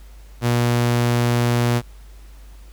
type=tone; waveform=sawtooth; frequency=120 Hz; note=B2; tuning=49 cents flat; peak=-12 dBFS; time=0.41-1.82 s; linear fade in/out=50 ms; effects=added 50 Hz sine -39 dBFS peak until 2.72 s + pink hiss -53 dBFS RMS until 2.72 s